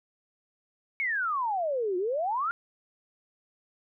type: exponential two-way sweep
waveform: sine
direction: down then up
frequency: 2251 to 349.2 to 1436 Hz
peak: -26 dBFS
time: 1-2.51 s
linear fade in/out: 0 ms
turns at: 1.97 s
effects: none